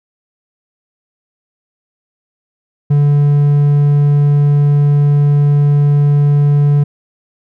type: tone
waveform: triangle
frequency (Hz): 144.8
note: D3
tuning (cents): -24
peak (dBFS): -5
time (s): 2.9-6.84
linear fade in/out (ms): 10
effects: none